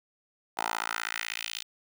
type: tone with high-pass filter sweep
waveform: 10% pulse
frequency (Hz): 56.1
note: A1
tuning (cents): +34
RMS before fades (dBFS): -34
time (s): 0.57-1.63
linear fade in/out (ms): 10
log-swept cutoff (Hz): 790 to 3500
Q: 2
effects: none